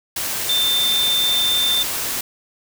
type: tone in noise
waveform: sine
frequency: 3573 Hz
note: A7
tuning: 26 cents sharp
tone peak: -16 dBFS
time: 0.49-1.83 s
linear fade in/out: 5 ms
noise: white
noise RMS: -24 dBFS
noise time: 0.16-2.21 s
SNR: +5 dB
effects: none